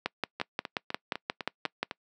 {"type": "two click trains", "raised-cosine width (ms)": 0.3, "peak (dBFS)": [-18, -12], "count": [7, 11], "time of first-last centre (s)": [[0.4, 1.911], [0.06, 1.83]], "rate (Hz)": [3.97, 5.65], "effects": ["noise-tail reverb RT60 0.1 s tail -25 dB re dry", "high-pass 200 Hz 12 dB/octave"]}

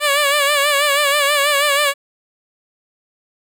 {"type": "tone with vibrato", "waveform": "10% pulse", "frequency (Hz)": 575, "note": "D5", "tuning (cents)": -37, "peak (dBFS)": -5, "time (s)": [0, 1.94], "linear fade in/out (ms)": 50, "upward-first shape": "sine", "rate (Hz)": 6.2, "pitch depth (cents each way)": 64, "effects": []}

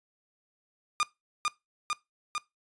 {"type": "tone with echo", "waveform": "sawtooth", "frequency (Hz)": 1214, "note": "D#6", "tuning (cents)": -43, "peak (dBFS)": -20, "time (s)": [1, 1.03], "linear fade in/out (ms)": 0, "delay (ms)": 450, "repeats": 3, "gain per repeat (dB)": -2, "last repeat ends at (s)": 2.38, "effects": ["noise-tail reverb RT60 0.2 s tail -20 dB re dry", "resampled to 22050 Hz"]}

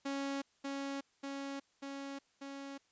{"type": "tone with echo", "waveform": "sawtooth", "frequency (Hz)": 276.5, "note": "C#4", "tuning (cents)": -4, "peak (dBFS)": -32, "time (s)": [0.05, 0.42], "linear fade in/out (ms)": 10, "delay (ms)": 590, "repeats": 4, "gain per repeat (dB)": -2, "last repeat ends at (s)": 2.78, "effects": ["white hiss -73 dBFS RMS until 2.91 s", "resampled to 16000 Hz"]}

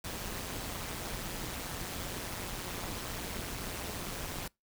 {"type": "noise with amplitude modulation", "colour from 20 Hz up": "pink", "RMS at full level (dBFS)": -36, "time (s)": [0.04, 4.48], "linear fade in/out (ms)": 5, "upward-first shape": "sine", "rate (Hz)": 180, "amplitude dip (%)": 75, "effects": ["noise-tail reverb RT60 0.2 s tail -25 dB re dry"]}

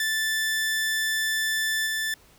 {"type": "tone with level steps", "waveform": "sawtooth", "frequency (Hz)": 1760, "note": "A6", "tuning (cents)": 0, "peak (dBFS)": [-20, -22], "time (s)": [0, 2.14], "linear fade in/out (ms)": 2, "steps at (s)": 1.86, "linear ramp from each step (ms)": 10, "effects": ["pink hiss -56 dBFS RMS until 2.38 s"]}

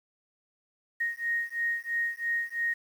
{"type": "beating tone pair", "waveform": "sine", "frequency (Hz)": [1864.7, 1867.7], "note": ["A#6", "A#6"], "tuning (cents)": [0, 3], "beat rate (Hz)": 3, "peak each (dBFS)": [-31, -31], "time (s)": [1, 2.74], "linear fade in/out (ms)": 10, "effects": ["9-bit"]}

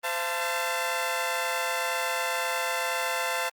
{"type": "tone cluster", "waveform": "15% pulse", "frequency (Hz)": [517, 680, 886], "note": ["C5", "F5", "A5"], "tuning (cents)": [-21, -46, 12], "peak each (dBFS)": -25, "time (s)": [0.03, 3.5], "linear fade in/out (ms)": 20, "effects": ["Opus 32 kbps"]}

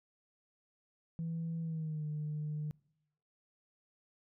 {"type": "tone with pitch glide", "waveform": "sine", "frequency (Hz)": [164.81, 151.13], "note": ["E3", "D3"], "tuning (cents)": [0, 50], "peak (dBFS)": -34, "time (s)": [1.19, 2.71], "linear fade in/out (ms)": 0, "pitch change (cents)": -150, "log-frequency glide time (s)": [1.61, 2.05], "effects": ["noise-tail reverb RT60 0.8 s tail -25 dB re dry", "tanh soft clip ceiling -32 dBFS"]}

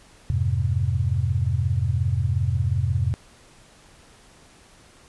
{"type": "tone cluster", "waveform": "sine", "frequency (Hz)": [86, 102.9, 128.5], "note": ["F2", "G#2", "C3"], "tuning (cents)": [-26, -16, -31], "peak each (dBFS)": -24, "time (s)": [0.3, 3.14], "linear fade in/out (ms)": 0, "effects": ["pink hiss -52 dBFS RMS until 5.08 s", "resampled to 24000 Hz"]}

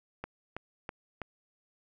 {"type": "click train", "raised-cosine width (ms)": 0.5, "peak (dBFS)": -22, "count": 4, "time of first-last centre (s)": [0.24, 1.217], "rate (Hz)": 3.07, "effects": []}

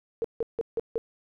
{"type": "tone bursts", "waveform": "sine", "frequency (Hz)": 457.7, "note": "A#4", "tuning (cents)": -32, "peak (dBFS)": -24, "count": 5, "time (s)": [0.22, 0.98], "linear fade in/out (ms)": 0, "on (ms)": 24, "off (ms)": 160, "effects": []}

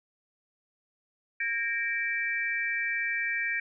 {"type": "tone cluster", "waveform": "sine", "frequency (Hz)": [1617, 1849, 2327], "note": ["G#6", "A#6", "D7"], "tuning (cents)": [-47, -15, -17], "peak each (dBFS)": [-34, -32, -30], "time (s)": [1.4, 3.6], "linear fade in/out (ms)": 5, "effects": []}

